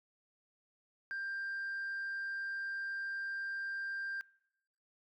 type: tone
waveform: sine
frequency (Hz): 1587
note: G6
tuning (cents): +21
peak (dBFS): -35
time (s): 1.11-4.21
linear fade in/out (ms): 0
effects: noise-tail reverb RT60 0.8 s tail -25 dB re dry + tanh soft clip ceiling -35 dBFS